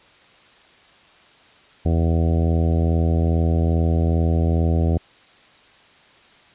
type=harmonic tone; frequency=82.41 Hz; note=E2; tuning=in tune; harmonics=1 / 2 / 3 / 4 / 5 / 6 / 7 / 8 / 9; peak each=-17 / -23 / -27 / -29 / -31 / -33 / -34 / -35 / -36 dBFS; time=1.85-4.98 s; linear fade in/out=10 ms; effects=white hiss -51 dBFS RMS until 6.54 s + resampled to 8000 Hz